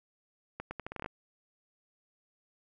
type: accelerating click train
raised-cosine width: 0.5 ms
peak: -23 dBFS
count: 10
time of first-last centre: 0.6-1.061 s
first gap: 110 ms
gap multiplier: 0.79
effects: none